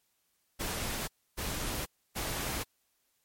pink noise bursts, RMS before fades -35 dBFS, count 3, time 0.59-2.64 s, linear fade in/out 20 ms, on 490 ms, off 290 ms, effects white hiss -75 dBFS RMS until 3.24 s + MP3 64 kbps

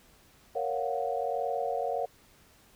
sine chord, Gb major seventh, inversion first, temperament equal, 466.2 / 554.4 / 698.5 / 740 Hz, Bb4 / Db5 / F5 / Gb5, 0 / 0 / 0 / 0 cents, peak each -34 dBFS, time 0.55-2.06 s, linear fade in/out 10 ms, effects pink hiss -60 dBFS RMS until 2.75 s

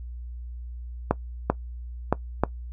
clicks, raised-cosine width 1 ms, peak -5 dBFS, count 4, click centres 1.11 / 1.5 / 2.126 / 2.436 s, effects noise-tail reverb RT60 0.1 s tail -19 dB re dry + added 60 Hz sine -34 dBFS peak until 2.72 s

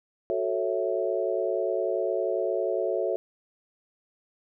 sine chord, F# minor seventh, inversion none, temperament equal with one note detuned, 370 / 440 / 552.1 / 659.3 Hz, F#4 / A4 / C#5 / E5, 0 / 0 / -7 / 0 cents, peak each -30 dBFS, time 0.3-3.16 s, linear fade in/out 0 ms, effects none

